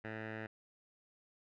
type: tone with low-pass filter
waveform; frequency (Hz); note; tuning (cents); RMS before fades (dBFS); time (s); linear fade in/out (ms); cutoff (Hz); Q
10% pulse; 109.8; A2; -3; -44; 0.04-0.47; 10; 2000; 3.7
effects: none